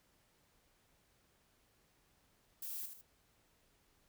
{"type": "noise with echo", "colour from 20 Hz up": "violet", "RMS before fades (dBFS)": -44, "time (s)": [2.62, 2.86], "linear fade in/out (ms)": 5, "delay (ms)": 77, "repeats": 2, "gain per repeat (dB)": -7, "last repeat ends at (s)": 3.014, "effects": ["pink hiss -73 dBFS RMS until 4.08 s"]}